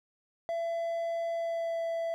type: tone with pitch glide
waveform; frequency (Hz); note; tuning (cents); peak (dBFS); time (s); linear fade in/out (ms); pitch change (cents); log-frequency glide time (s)
triangle; 671 to 665.2; E5 to E5; +31 to +16; -28; 0.49-2.14; 0; -15; 1.33-1.82
effects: none